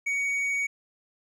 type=tone with tanh clipping; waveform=sine; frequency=2244 Hz; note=C#7; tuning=21 cents sharp; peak=-26 dBFS; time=0.06-0.67 s; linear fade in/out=10 ms; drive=6 dB; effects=none